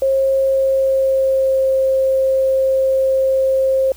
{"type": "tone with pitch glide", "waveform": "sine", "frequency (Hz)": [537, 530.8], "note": ["C5", "C5"], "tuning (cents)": [45, 25], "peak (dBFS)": -12, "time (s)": [0.02, 3.92], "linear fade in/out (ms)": 2, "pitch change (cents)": -20, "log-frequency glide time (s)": [0.4, 1.67], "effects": ["added 60 Hz sine -41 dBFS peak until 3.96 s", "white hiss -45 dBFS RMS until 3.96 s"]}